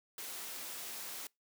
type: noise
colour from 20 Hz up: white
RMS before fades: -44 dBFS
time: 0.18-1.27 s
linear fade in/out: 2 ms
effects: noise-tail reverb RT60 0.2 s tail -25 dB re dry + high-pass 200 Hz 12 dB/octave